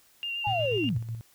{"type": "tone with vibrato", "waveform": "sine", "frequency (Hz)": 2784, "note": "F7", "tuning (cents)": -6, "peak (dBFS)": -30, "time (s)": [0.23, 0.89], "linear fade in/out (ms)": 0, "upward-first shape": "sine", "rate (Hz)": 8.1, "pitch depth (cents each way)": 20}
{"type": "linear sweep", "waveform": "sine", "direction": "down", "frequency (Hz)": [874, 77.78], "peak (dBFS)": -25, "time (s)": [0.44, 0.99], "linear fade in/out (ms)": 20}
{"type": "tone with tremolo", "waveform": "sine", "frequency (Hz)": 114, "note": "A#2", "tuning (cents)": -38, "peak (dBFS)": -30, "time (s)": [0.47, 1.21], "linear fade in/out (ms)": 0, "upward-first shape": "square", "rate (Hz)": 8.1, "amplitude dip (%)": 50}
{"effects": ["tanh soft clip ceiling -15 dBFS", "white hiss -61 dBFS RMS until 1.34 s"]}